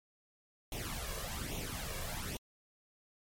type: noise with flanger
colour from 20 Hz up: pink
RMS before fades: -40 dBFS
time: 0.72-2.37 s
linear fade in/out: 2 ms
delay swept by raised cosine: 0.31 to 1.81 ms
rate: 1.2 Hz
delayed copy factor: +0.7
effects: MP3 64 kbps